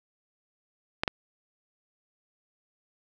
clicks, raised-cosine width 0.3 ms, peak -9 dBFS, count 2, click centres 1.035 / 1.078 s, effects none

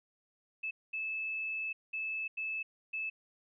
sine tone bursts at uneven times, 2614 Hz, E7, 15 cents flat, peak -34 dBFS, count 5, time 0.63-0.71 / 0.93-1.73 / 1.93-2.28 / 2.37-2.63 / 2.93-3.1 s, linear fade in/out 10 ms, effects none

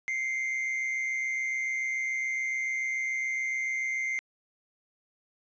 triangle tone pair together, 2090 / 2217 Hz, C7 / C#7, -2 / 0 cents, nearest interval minor second, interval 102 cents, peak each -27 / -37 dBFS, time 0.08-4.19 s, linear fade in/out 0 ms, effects resampled to 16000 Hz

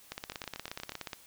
two click trains, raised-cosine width 0.2 ms, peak -20 / -23 dBFS, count 18 / 6, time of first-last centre 0.12-1.132 / 0.32-0.92 s, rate 16.8 / 8.33 Hz, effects white hiss -57 dBFS RMS until 1.26 s

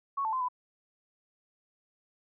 sine tone with pitch steps, 1108 / 882 / 1033 / 998 Hz, C#6 / A5 / C6 / B5, -1 / +4 / -22 / +18 cents, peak -28 dBFS, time 0.17-0.486 s, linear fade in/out 10 ms, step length 79 ms, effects none

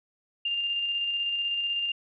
sine tone with tremolo, 2800 Hz, F7, 4 cents sharp, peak -25 dBFS, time 0.45-1.92 s, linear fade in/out 5 ms, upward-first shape square, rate 16 Hz, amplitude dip 25%, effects none

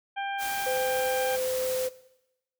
harmonic tone, 793 Hz, G5, 20 cents sharp, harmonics 1 / 2 / 3 / 4, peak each -30 / -36 / -40 / -42 dBFS, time 0.16-1.37 s, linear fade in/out 20 ms
white noise, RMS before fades -36 dBFS, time 0.38-1.9 s, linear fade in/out 50 ms
sine tone, 513 Hz, C5, 34 cents flat, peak -27 dBFS, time 0.66-1.89 s, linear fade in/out 10 ms
effects noise-tail reverb RT60 0.9 s tail -18 dB re dry

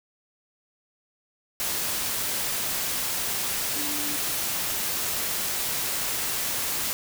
sine tone in noise, 293.7 Hz, D4, in tune, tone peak -36 dBFS, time 3.76-4.16 s, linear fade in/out 0 ms, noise white, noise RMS -28 dBFS, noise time 1.6-6.93 s, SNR -11 dB, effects none

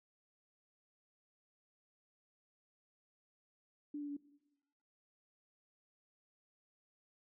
sine tone with pitch steps, 293.2 / 289.8 / 286.5 Hz, D4 / D4 / D4, -3 / -23 / -43 cents, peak -39 dBFS, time 3.94-4.168 s, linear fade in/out 5 ms, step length 76 ms, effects noise-tail reverb RT60 0.9 s tail -17 dB re dry

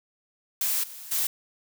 blue noise with level steps, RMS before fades -26 / -42 / -26 dBFS, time 0.61-1.27 s, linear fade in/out 2 ms, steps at 0.83 / 1.11 s, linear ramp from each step 10 ms, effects none

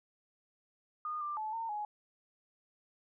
sine tone with pitch steps, 1224 / 1186 / 865 / 910 / 838 Hz, D#6 / D6 / A5 / A#5 / G#5, -29 / +17 / -30 / -42 / +15 cents, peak -35 dBFS, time 1.05-1.85 s, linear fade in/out 2 ms, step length 160 ms, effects none

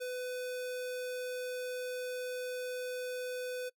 square tone, 501 Hz, B4, 25 cents sharp, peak -37 dBFS, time 0-3.7 s, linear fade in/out 20 ms, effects noise-tail reverb RT60 0.1 s tail -25 dB re dry

